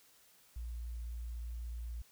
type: tone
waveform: sine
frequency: 58.27 Hz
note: A#1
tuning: in tune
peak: -39 dBFS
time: 0.56-2.02 s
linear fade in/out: 5 ms
effects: white hiss -65 dBFS RMS until 2.11 s